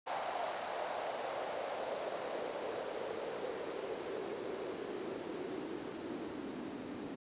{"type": "noise with band-pass filter sweep", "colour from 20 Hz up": "white", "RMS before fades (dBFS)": -41, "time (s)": [0.06, 7.16], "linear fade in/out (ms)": 20, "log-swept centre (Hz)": [740, 270], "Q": 3.1, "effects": ["resampled to 8000 Hz"]}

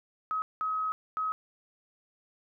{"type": "tone bursts at uneven times", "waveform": "sine", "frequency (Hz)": 1273, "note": "D#6", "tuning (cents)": 39, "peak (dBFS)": -28, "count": 3, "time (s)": [[0.31, 0.42], [0.61, 0.92], [1.17, 1.32]], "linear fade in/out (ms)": 0, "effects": []}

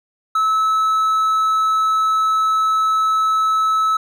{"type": "tone", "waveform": "triangle", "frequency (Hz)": 1300, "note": "E6", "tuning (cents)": -24, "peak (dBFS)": -12, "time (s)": [0.35, 3.97], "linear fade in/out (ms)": 5, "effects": []}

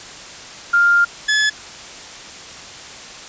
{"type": "tone pair in turn", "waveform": ["sine", "sawtooth"], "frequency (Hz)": [1400, 1713.1], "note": ["F6", "A6"], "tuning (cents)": [4, -47], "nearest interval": "minor third", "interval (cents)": 349, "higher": "second", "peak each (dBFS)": -10, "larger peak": "neither", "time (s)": [[0.73, 1.05], [1.28, 1.5]], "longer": "first", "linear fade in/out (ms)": 10, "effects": ["white hiss -35 dBFS RMS until 3.28 s", "resampled to 16000 Hz"]}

